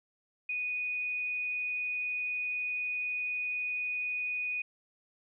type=tone; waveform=sine; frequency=2478 Hz; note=D#7; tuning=8 cents flat; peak=-31 dBFS; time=0.49-4.62 s; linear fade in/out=5 ms; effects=none